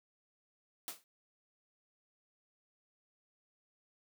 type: noise with exponential decay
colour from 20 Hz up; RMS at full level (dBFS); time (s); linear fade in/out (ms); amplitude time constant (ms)
white; -38; 0.88-1.04; 0; 34
effects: high-pass 200 Hz 12 dB/octave

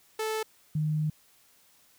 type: tone pair in turn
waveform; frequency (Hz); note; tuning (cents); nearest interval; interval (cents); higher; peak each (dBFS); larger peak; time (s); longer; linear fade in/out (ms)
sawtooth / sine; 437.2 / 153.51; A4 / D#3; -11 / -23; octave + tritone; 1812; first; -25; neither; 0.19-0.43 / 0.75-1.1; second; 5
effects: white hiss -62 dBFS RMS until 1.98 s

